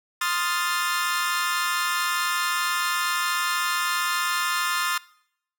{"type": "chord", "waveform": "sawtooth", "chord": "F dominant seventh", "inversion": "second", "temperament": "equal", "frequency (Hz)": [1046.5, 1244.5, 1396.9, 1760], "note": ["C6", "Eb6", "F6", "A6"], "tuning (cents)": [0, 0, 0, 0], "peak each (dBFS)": -25, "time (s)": [0.21, 4.98], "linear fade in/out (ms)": 5, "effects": ["noise-tail reverb RT60 0.7 s tail -22 dB re dry"]}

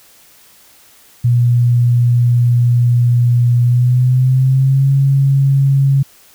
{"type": "tone with pitch glide", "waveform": "sine", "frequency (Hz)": [120.8, 137.17], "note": ["B2", "C#3"], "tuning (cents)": [-38, -18], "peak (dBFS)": -8, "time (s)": [1.24, 6.03], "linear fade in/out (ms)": 10, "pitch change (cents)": 220, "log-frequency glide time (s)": [3.61, 4.91], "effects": ["white hiss -46 dBFS RMS until 6.34 s"]}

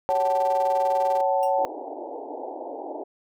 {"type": "chord", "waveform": "sine", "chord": "F# minor", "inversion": "second", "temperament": "equal with one note detuned", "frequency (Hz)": [554.4, 752.5, 880], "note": ["C#5", "F#5", "A5"], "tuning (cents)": [0, 29, 0], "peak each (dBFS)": [-23, -24, -25], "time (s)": [0.09, 1.65], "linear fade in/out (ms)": 0}
{"type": "tone with tremolo", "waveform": "sawtooth", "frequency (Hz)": 392, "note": "G4", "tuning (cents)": 0, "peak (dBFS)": -32, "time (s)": [0.1, 1.21], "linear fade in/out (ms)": 2, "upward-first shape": "square", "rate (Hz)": 20, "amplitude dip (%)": 80}
{"type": "tone with exponential decay", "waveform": "10% pulse", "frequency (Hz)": 2800, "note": "F7", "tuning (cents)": 4, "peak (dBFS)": -29, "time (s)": [1.43, 1.55], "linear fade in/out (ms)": 0, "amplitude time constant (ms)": 24}
{"type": "band-pass noise", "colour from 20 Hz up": "white", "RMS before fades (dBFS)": -35, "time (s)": [1.58, 3.04], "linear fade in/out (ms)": 10, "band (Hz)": [270, 880], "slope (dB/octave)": 96}
{"effects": []}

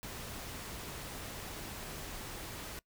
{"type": "noise", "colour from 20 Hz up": "pink", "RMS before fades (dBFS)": -44, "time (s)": [0.03, 2.79], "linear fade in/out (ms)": 0, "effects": ["noise-tail reverb RT60 0.1 s tail -22 dB re dry"]}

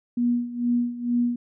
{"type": "tone with tremolo", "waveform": "sine", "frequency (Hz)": 240.9, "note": "B3", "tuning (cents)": -43, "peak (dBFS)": -18, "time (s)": [0.17, 1.36], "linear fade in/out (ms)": 5, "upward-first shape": "sine", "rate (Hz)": 2.2, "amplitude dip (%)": 80, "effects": []}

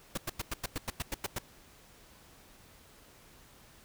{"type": "noise bursts", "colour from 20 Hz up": "pink", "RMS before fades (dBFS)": -34, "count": 11, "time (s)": [0.15, 1.386], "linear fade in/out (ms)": 5, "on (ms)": 26, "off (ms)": 95, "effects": ["pink hiss -58 dBFS RMS until 3.84 s"]}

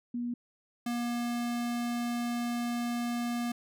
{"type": "tone pair in turn", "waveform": ["sine", "square"], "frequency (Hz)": [240.7, 238.8], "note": ["B3", "A#3"], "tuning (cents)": [-44, 42], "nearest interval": "unison", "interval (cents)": 14, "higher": "first", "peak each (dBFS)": [-31, -31], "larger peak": "neither", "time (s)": [[0.14, 0.34], [0.86, 3.52]], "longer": "second", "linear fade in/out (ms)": 5, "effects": []}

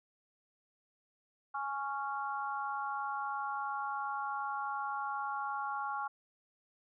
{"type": "harmonic tone", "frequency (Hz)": 277.2, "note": "C#4", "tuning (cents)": 0, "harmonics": [3, 4, 5], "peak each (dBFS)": [-38, -39, -40], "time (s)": [1.54, 6.08], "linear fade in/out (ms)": 10, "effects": []}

